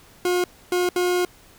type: tone bursts at uneven times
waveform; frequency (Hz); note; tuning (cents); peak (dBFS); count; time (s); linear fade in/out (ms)
40% pulse; 358.3; F4; +44; -18; 3; 0.25-0.44 / 0.72-0.89 / 0.96-1.25; 2
effects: pink hiss -51 dBFS RMS until 1.58 s